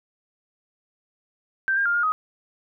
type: tone with pitch steps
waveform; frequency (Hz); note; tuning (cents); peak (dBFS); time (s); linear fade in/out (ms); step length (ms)
sine; 1564 / 1606 / 1403 / 1418 / 1258; G6 / G6 / F6 / F6 / D#6; -4 / +41 / +8 / +26 / +19; -19; 1.68-2.12; 0; 88
effects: none